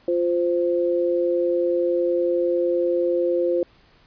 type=tone pair together; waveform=sine; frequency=349.2 / 520 Hz; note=F4 / C5; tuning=0 / -11 cents; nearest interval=perfect fifth; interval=689 cents; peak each=-21 dBFS; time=0.08-3.63 s; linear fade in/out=2 ms; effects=pink hiss -56 dBFS RMS until 4.06 s + resampled to 11025 Hz